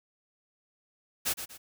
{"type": "noise with echo", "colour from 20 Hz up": "white", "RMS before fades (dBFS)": -29, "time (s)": [1.25, 1.34], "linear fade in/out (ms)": 20, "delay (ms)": 120, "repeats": 2, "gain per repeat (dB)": -9, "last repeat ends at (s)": 1.58, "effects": []}